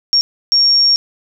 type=tone bursts at uneven times; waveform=sine; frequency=5540 Hz; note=F8; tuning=15 cents flat; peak=-8 dBFS; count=2; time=0.13-0.21 / 0.52-0.96 s; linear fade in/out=0 ms; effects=none